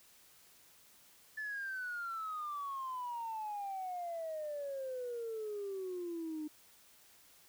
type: exponential sweep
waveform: sine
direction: down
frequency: 1750 to 300.6 Hz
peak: -37 dBFS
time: 1.37-6.48 s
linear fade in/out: 10 ms
effects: tanh soft clip ceiling -34 dBFS + white hiss -63 dBFS RMS until 7.48 s